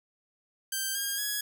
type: tone with pitch steps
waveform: 5% pulse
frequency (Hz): 1568 / 1618.6 / 1670.9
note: G6 / G#6 / G#6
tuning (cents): 0 / -45 / +10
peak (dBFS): -19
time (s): 0.72-1.41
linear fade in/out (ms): 5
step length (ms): 230
effects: none